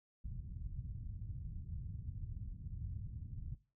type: low-pass noise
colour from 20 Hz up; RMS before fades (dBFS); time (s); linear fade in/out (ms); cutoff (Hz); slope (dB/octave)
white; -45; 0.24-3.55; 5; 120; 24
effects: noise-tail reverb RT60 0.3 s tail -17 dB re dry